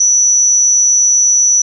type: tone with amplitude modulation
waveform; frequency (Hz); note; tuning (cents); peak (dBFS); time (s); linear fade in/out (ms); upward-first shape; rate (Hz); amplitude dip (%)
sine; 5920; F#8; 0; -4; 0-1.62; 5; sine; 208; 65
effects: none